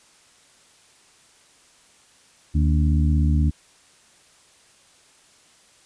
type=harmonic tone with a mistuned harmonic; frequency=76.4 Hz; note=D#2; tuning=31 cents flat; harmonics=1 / 2 / 3 / 4; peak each=-17 / -23 / -27 / -29 dBFS; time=2.54-3.51 s; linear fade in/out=20 ms; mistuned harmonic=4; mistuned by=-91 cents; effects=white hiss -55 dBFS RMS until 5.85 s + resampled to 22050 Hz